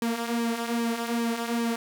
sawtooth tone with flanger, 233.1 Hz, A#3, in tune, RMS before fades -28 dBFS, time 0.02-1.76 s, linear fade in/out 2 ms, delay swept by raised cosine 1.4 to 4.8 ms, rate 2.5 Hz, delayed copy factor -0.6, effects none

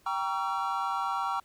triangle chord, G diminished seventh, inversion none, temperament just, 784 / 940.8 / 1128.9 / 1354.7 Hz, G5 / Bb5 / Db6 / Fb6, 0 / +16 / +31 / +47 cents, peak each -32 dBFS, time 0.06-1.4 s, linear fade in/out 5 ms, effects pink hiss -63 dBFS RMS until 1.44 s

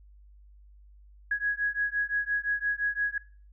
sine beating tone pair, 1661.2 / 1667 Hz, G#6 / G#6, 0 / +6 cents, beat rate 5.8 Hz, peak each -29 dBFS, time 1.31-3.18 s, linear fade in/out 5 ms, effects noise-tail reverb RT60 0.4 s tail -19 dB re dry + added 50 Hz sine -51 dBFS peak until 3.52 s

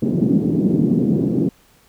pink band-pass noise, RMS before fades -17 dBFS, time 0.02-1.49 s, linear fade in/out 5 ms, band 170 to 320 Hz, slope 24 dB/octave, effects pink hiss -54 dBFS RMS until 1.88 s

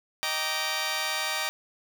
10% pulse chord, Eb major seventh, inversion none, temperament just, 622.3 / 777.8 / 933.4 / 1166.7 Hz, Eb5 / G5 / Bb5 / D6, 0 / -14 / +2 / -12 cents, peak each -26 dBFS, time 0.23-1.49 s, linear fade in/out 0 ms, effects none

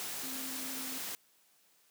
sine tone in noise, 261.6 Hz, C4, in tune, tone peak -45 dBFS, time 0.23-0.98 s, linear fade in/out 0 ms, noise white, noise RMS -40 dBFS, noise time 0-1.15 s, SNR -8 dB, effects white hiss -68 dBFS RMS until 1.9 s + high-pass 150 Hz 12 dB/octave

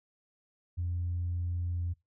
sine tone with pitch glide, 87.31 to 86.71 Hz, F2 to F2, 0 to -12 cents, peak -29 dBFS, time 0.77-1.94 s, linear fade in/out 20 ms, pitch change -12 cents, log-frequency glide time 1.69-1.82 s, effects noise-tail reverb RT60 0.2 s tail -22 dB re dry + tanh soft clip ceiling -26 dBFS

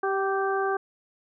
harmonic tone with a mistuned harmonic, 390.4 Hz, G4, 7 cents flat, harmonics 1 / 2 / 3 / 4, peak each -26 / -29 / -31 / -32 dBFS, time 0.03-0.77 s, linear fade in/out 5 ms, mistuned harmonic 2, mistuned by -19 cents, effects none

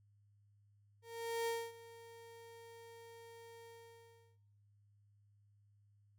35% pulse tone with ADSR envelope, 461.5 Hz, A#4, 17 cents flat, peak -33 dBFS, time 1.02-4.38 s, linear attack 450 ms, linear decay 250 ms, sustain -19 dB, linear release 720 ms, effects noise-tail reverb RT60 0.8 s tail -18 dB re dry + added 102 Hz sine -67 dBFS peak until 6.18 s

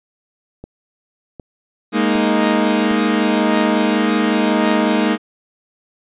click train, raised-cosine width 2 ms, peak -19 dBFS, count 4, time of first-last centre 0.64-2.913 s, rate 1.32 Hz
sawtooth chord, Ab suspended second, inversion none, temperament equal, 207.7 / 233.1 / 311.1 Hz, Ab3 / Bb3 / Eb4, 0 / 0 / 0 cents, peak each -14 dBFS, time 1.92-5.18 s, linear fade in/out 50 ms
effects resampled to 8000 Hz

